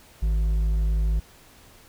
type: tone with hard clipping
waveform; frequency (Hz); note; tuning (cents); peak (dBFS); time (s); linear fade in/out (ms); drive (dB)
triangle; 53; G#1; +36; -21; 0.22-1.2; 10; 8
effects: pink hiss -52 dBFS RMS until 1.88 s